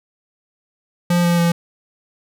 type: tone with pitch steps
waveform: square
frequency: 174.61 / 172.6 / 170.62 Hz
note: F3 / F3 / F3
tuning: 0 / -20 / -40 cents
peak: -14 dBFS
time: 1.1-1.52 s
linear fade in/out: 5 ms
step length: 140 ms
effects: none